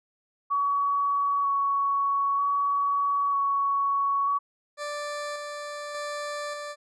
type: tone with vibrato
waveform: sine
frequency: 1123 Hz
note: C#6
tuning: 22 cents sharp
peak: -22 dBFS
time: 0.5-4.39 s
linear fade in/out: 20 ms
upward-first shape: square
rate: 0.53 Hz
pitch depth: 10 cents each way
type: tone with tremolo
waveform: 20% pulse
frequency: 587.3 Hz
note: D5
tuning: in tune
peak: -26 dBFS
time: 4.77-6.76 s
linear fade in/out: 50 ms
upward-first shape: square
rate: 0.85 Hz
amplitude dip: 30%
effects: resampled to 22050 Hz